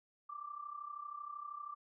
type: tone with amplitude modulation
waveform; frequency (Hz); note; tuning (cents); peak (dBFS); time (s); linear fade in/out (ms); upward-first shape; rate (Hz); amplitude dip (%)
sine; 1174.7; D6; 0; -40; 0.29-1.75; 10; sine; 32.8; 75
effects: none